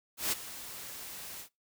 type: noise with ADSR envelope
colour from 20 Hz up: white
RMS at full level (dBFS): -29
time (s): 0.17-1.49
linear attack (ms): 150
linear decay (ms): 21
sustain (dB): -15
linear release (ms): 91
effects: noise-tail reverb RT60 0.2 s tail -22 dB re dry